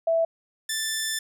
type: tone pair in turn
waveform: sine / 10% pulse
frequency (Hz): 659.3 / 1764.6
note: E5 / A6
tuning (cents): 0 / +5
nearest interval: octave + perfect fourth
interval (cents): 1705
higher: second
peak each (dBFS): -19 / -17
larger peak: second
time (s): 0.07-0.25 / 0.69-1.19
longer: second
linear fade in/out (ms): 5
effects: none